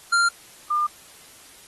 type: tone pair in turn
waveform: square / sine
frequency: 1389 / 1202.9 Hz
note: F6 / D6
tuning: -10 / +41 cents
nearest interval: major second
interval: 249 cents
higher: first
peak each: -17 / -19 dBFS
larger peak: first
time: 0.12-0.29 / 0.7-0.87 s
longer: neither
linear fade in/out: 10 ms
effects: white hiss -48 dBFS RMS until 1.67 s + AAC 32 kbps